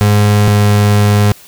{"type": "tone pair in turn", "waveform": "35% pulse", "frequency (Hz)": [103.83, 103.35], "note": ["G#2", "G#2"], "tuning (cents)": [0, -8], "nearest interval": "unison", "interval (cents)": 8, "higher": "first", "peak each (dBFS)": -5, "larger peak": "neither", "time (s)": [[0.01, 0.48], [0.48, 1.32]], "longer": "second", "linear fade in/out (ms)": 0, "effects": ["white hiss -39 dBFS RMS until 1.47 s"]}